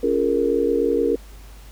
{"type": "chord", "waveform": "sine", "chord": "Bb minor seventh", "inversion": "first", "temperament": "just", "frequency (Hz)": [279.7, 349.6, 419.5, 466.2], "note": ["Db4", "F4", "Ab4", "Bb4"], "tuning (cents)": [16, 2, 17, 0], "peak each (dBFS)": [-24, -24, -23, -20], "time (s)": [0.03, 1.16], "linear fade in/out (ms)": 5, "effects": ["added 50 Hz sine -39 dBFS peak until 1.71 s", "pink hiss -49 dBFS RMS until 1.71 s"]}